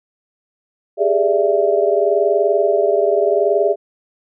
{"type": "tone cluster", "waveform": "sine", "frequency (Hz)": [398.3, 419.1, 585, 667], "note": ["G4", "G#4", "D5", "E5"], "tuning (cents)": [28, 16, -7, 20], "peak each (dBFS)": -18, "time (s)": [0.97, 3.76], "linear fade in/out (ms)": 50, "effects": []}